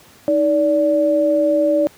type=tone pair together; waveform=sine; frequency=313.2 / 580 Hz; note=D#4 / D5; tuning=+11 / -22 cents; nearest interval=major seventh; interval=1067 cents; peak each=-18 / -14 dBFS; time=0.28-1.87 s; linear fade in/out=0 ms; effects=pink hiss -47 dBFS RMS until 1.97 s + high-pass 100 Hz 12 dB/octave